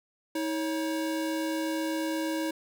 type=tone pair together; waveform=square; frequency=319 / 554.4 Hz; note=D#4 / C#5; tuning=+43 / 0 cents; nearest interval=minor seventh; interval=957 cents; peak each=-30 / -36 dBFS; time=0.35-2.51 s; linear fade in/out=5 ms; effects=none